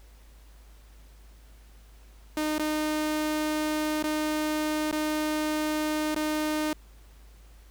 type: tone with dropouts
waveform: sawtooth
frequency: 306.4 Hz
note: D#4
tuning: 27 cents flat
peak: -22 dBFS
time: 2.37-6.73 s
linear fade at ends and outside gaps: 2 ms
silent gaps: 2.582-2.594 / 4.027-4.039 / 4.913-4.926 / 6.146-6.161 s
effects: added 52 Hz sine -49 dBFS peak until 7.7 s + pink hiss -60 dBFS RMS until 7.7 s